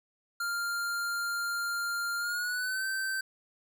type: tone with pitch glide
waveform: square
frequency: 1396.9 to 1550 Hz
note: F6 to G6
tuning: 0 to -20 cents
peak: -31 dBFS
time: 0.4-3.21 s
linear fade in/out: 5 ms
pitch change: +180 cents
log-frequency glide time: 2.18-2.86 s
effects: none